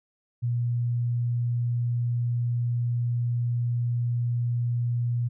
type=tone; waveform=sine; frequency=120 Hz; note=B2; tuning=49 cents flat; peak=-23 dBFS; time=0.42-5.29 s; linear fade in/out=20 ms; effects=none